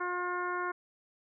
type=harmonic tone; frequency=357.2 Hz; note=F4; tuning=39 cents sharp; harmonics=1 / 2 / 3 / 4 / 5 / 6; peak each=-37 / -42 / -35 / -37 / -44 / -49 dBFS; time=0-0.72 s; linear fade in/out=10 ms; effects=none